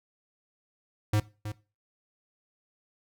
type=tone with echo; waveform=square; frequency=105.6 Hz; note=G#2; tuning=29 cents sharp; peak=-23 dBFS; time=1.13-1.2 s; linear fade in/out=5 ms; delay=320 ms; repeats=1; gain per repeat=-11 dB; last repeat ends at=1.52 s; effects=noise-tail reverb RT60 0.3 s tail -18 dB re dry